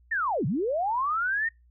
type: linear two-way sweep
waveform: sine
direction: down then up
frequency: 1868 to 114.8 to 1868 Hz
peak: -24 dBFS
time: 0.11-1.49 s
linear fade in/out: 10 ms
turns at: 0.46 s
effects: noise-tail reverb RT60 0.2 s tail -25 dB re dry + added 60 Hz sine -56 dBFS peak until 1.7 s